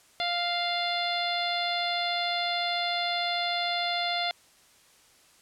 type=harmonic tone; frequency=698.5 Hz; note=F5; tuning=in tune; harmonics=1 / 2 / 3 / 4 / 5 / 6 / 7; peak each=-30 / -37 / -34 / -40 / -32 / -35 / -44 dBFS; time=0.2-4.31 s; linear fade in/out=0 ms; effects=white hiss -59 dBFS RMS until 5.41 s + low-pass 10000 Hz 12 dB/octave